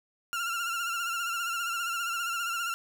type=tone with vibrato; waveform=30% pulse; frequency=1381 Hz; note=F6; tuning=20 cents flat; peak=-27 dBFS; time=0.33-2.74 s; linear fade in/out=0 ms; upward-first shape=sine; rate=15 Hz; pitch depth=53 cents each way; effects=none